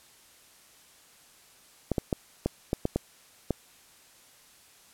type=clicks; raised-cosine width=2 ms; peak=-12 dBFS; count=8; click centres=1.917 / 1.982 / 2.128 / 2.46 / 2.731 / 2.854 / 2.96 / 3.507 s; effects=white hiss -57 dBFS RMS until 4.93 s + low-pass 12000 Hz 12 dB/octave